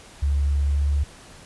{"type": "tone with pitch glide", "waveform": "sine", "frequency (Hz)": [70.9, 71.77], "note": ["C#2", "D2"], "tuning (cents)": [40, -39], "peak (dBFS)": -18, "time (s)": [0.22, 1.04], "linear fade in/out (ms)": 10, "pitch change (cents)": 21, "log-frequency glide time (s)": [0.62, 0.89], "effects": ["pink hiss -46 dBFS RMS until 1.45 s", "resampled to 24000 Hz"]}